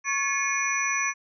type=tone cluster; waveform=sine; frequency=1102 / 1717 / 2185 / 2433 / 5920 Hz; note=C#6 / A6 / C#7 / D#7 / F#8; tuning=-11 / -43 / -26 / -39 / 0 cents; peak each=-30 dBFS; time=0.04-1.14 s; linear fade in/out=50 ms; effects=none